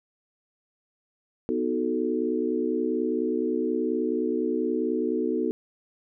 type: chord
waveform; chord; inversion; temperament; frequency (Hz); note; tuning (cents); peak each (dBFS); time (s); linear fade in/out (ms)
sine; B dominant seventh; none; equal; 246.9 / 311.1 / 370 / 440; B3 / D#4 / F#4 / A4; 0 / 0 / 0 / 0; -29; 1.49-5.51; 0
effects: none